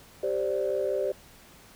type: chord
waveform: sine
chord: G suspended fourth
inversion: none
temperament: just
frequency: 392 / 522.7 / 588 Hz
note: G4 / C5 / D5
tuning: 0 / -2 / +2 cents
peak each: -29 dBFS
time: 0.23-1.12 s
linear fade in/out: 5 ms
effects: tanh soft clip ceiling -17 dBFS + pink hiss -53 dBFS RMS until 1.75 s